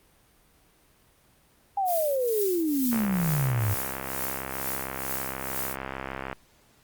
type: exponential sweep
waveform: sine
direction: down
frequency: 815 to 98 Hz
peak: -23 dBFS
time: 1.77-3.74 s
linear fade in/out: 5 ms
type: noise with tremolo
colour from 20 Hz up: violet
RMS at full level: -30 dBFS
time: 1.85-5.77 s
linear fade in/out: 50 ms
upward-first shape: triangle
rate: 2.2 Hz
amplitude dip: 80%
type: click train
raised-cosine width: 0.5 ms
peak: -17 dBFS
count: 227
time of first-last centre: 2.93-6.328 s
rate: 66.5 Hz
effects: pink hiss -61 dBFS RMS until 6.83 s + Opus 32 kbps